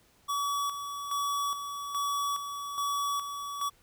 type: tone with tremolo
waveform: square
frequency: 1138 Hz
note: C#6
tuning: 45 cents sharp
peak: -29 dBFS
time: 0.28-3.7 s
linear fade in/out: 20 ms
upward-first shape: square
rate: 1.2 Hz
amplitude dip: 55%
effects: pink hiss -64 dBFS RMS until 3.82 s

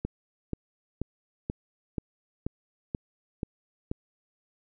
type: click train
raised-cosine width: 3 ms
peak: -17 dBFS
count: 9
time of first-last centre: 0.05-3.915 s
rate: 2.07 Hz
effects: none

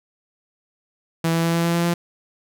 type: tone with pitch steps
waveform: sawtooth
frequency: 164.81 / 165.96 / 167.11 / 168.27 / 169.44 / 170.62 / 171.81 Hz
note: E3 / E3 / E3 / E3 / E3 / F3 / F3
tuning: 0 / +12 / +24 / +36 / +48 / -40 / -28 cents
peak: -14 dBFS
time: 1.24-1.94 s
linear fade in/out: 5 ms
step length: 100 ms
effects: none

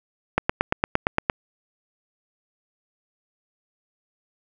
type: click train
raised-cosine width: 0.5 ms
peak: -3 dBFS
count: 9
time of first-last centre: 0.38-1.298 s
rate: 8.71 Hz
effects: none

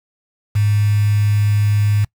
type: tone with quantisation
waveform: sine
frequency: 103.83 Hz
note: G#2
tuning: in tune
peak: -12 dBFS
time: 0.55-2.05 s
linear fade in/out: 10 ms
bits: 5
effects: noise-tail reverb RT60 0.1 s tail -24 dB re dry

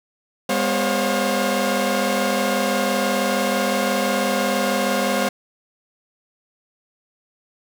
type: tone cluster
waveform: sawtooth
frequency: 203.1 / 248.3 / 536 / 562 / 709 Hz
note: G#3 / B3 / C5 / C#5 / F5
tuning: -38 / +9 / +42 / +24 / +26 cents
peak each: -20 / -22 / -19 / -28 / -22 dBFS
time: 0.49-5.29 s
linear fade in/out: 5 ms
effects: none

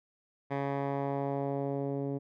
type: tone with low-pass filter sweep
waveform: 10% pulse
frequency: 139.5 Hz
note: C#3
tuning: 11 cents sharp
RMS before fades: -33 dBFS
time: 0.5-2.19 s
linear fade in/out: 20 ms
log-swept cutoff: 1700 to 370 Hz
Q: 1.1
effects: none

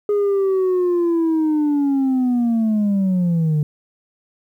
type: linear sweep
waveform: sine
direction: down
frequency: 415.3 to 146.83 Hz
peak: -12 dBFS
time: 0.09-3.63 s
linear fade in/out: 2 ms
effects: tanh soft clip ceiling -14 dBFS + 9-bit

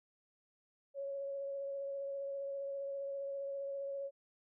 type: tone with vibrato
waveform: sine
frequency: 554.4 Hz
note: C#5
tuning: in tune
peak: -38 dBFS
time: 0.94-4.11 s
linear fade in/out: 50 ms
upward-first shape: triangle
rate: 15 Hz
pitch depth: 17 cents each way
effects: none

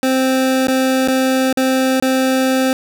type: tone with dropouts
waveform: 25% pulse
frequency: 261.6 Hz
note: C4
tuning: in tune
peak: -9 dBFS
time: 0.03-2.73 s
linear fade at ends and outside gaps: 1 ms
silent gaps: 0.671-0.683 / 1.076-1.084 / 1.528-1.572 / 2-2.024 s
effects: none

